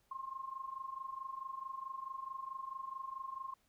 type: tone with amplitude modulation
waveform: sine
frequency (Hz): 1064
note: C6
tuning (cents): +29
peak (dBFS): -38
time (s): 0.11-3.54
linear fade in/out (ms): 5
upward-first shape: sine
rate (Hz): 24.6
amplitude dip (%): 80
effects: pink hiss -75 dBFS RMS until 3.68 s